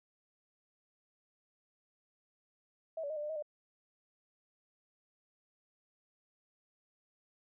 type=tone with pitch steps; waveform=sine; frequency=647 / 572 / 624 / 592 / 600 / 634 / 597 Hz; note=E5 / D5 / D#5 / D5 / D5 / D#5 / D5; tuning=-32 / -46 / +5 / +14 / +37 / +32 / +28 cents; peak=-36 dBFS; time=2.97-3.425 s; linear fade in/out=5 ms; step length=65 ms; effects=none